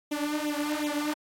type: tone with flanger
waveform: sawtooth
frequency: 297.5 Hz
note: D4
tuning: 22 cents sharp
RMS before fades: -30 dBFS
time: 0.11-1.14 s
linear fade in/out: 10 ms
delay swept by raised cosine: 0.3 to 4.3 ms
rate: 2.7 Hz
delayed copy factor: +0.85
effects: AAC 48 kbps